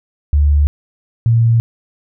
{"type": "tone pair in turn", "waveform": "sine", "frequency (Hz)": [72.9, 115.5], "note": ["D2", "A#2"], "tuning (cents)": [-12, -16], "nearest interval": "minor sixth", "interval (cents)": 796, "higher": "second", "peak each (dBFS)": -8, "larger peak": "neither", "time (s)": [[0.33, 0.67], [1.26, 1.6]], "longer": "neither", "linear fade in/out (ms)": 0, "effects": []}